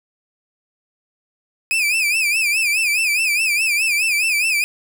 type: tone with vibrato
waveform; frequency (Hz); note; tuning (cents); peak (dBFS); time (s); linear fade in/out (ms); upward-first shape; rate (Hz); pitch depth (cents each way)
40% pulse; 2489; D#7; 0; -15; 1.71-4.64; 0; sine; 4.8; 130
effects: none